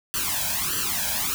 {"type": "noise with flanger", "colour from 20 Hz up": "white", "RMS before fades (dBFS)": -26, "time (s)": [0.14, 1.34], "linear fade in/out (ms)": 0, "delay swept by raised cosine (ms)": [0.66, 1.27], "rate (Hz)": 1.6, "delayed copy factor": 0.95, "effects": []}